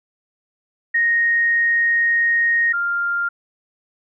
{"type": "tone pair in turn", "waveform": "sine", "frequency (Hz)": [1864.7, 1396.9], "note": ["A#6", "F6"], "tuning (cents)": [0, 0], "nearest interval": "perfect fourth", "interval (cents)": 500, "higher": "first", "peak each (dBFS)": [-14, -18], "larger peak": "first", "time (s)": [[0.94, 2.73], [2.73, 3.29]], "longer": "first", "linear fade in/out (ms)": 10, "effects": []}